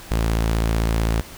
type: tone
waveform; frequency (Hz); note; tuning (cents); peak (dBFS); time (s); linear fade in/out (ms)
sawtooth; 55.7; A1; +22; -14; 0.11-1.21; 0
effects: pink hiss -40 dBFS RMS until 1.37 s